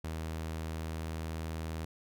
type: tone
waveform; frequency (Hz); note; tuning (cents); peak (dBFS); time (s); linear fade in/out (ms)
sawtooth; 80.1; E2; -49; -32; 0.04-1.85; 5
effects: none